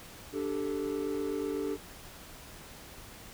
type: chord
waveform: triangle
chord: D suspended fourth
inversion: none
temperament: equal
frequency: 293.7 / 392 / 440 Hz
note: D4 / G4 / A4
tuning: 0 / 0 / 0 cents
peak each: -33 dBFS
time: 0.32-1.78 s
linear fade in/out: 50 ms
effects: tanh soft clip ceiling -21 dBFS + pink hiss -49 dBFS RMS until 3.33 s